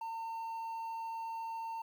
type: tone with quantisation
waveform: triangle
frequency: 907 Hz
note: A#5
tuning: 48 cents flat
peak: -36 dBFS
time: 0.01-1.82 s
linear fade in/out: 5 ms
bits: 11
effects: none